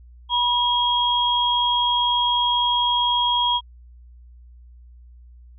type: tone pair together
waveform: sine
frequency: 971 / 3272 Hz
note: B5 / G#7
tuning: -30 / -26 cents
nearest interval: octave + major sixth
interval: 2104 cents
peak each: -20 dBFS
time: 0.29-3.61 s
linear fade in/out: 50 ms
effects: added 60 Hz sine -43 dBFS peak until 5.58 s